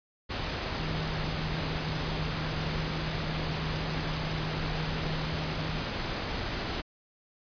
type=tone in noise; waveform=sine; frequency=156.7 Hz; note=D#3; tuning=13 cents sharp; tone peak=-34 dBFS; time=0.78-5.81 s; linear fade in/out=20 ms; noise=pink; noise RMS=-33 dBFS; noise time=0.29-6.82 s; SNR=-4 dB; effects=resampled to 11025 Hz